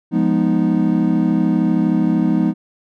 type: chord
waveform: triangle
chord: F half-diminished seventh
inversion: none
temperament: equal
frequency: 174.61 / 207.7 / 246.9 / 311.1 Hz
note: F3 / Ab3 / Cb4 / Eb4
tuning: 0 / 0 / 0 / 0 cents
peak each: -17 dBFS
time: 0.11-2.54 s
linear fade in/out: 50 ms
effects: none